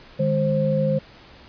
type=tone cluster; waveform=sine; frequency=151.8 / 204.6 / 528 Hz; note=D#3 / G#3 / C5; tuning=-42 / -26 / +16 cents; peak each=-22 / -25 / -21 dBFS; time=0.19-0.99 s; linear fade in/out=10 ms; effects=pink hiss -47 dBFS RMS until 1.48 s + resampled to 11025 Hz